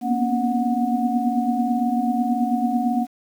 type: tone cluster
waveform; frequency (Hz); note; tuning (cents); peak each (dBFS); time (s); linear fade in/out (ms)
sine; 234.7 / 243.4 / 252.9 / 280.5 / 732; A#3 / B3 / B3 / C#4 / F#5; +12 / -25 / +41 / +21 / -19; -22 / -27 / -27 / -28 / -24; 0.01-3.07; 50
effects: 8-bit